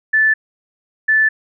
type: tone pair in turn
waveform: sine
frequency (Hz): 1751 / 1751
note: A6 / A6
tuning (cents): -9 / -9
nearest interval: unison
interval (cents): 0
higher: neither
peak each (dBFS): -10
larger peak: neither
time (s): 0.13-0.34 / 1.08-1.29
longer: neither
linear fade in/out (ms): 10
effects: none